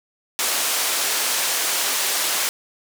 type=band-pass noise; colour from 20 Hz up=white; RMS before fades=-22 dBFS; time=0.39-2.49 s; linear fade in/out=0 ms; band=420 to 11000 Hz; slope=12 dB/octave; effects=none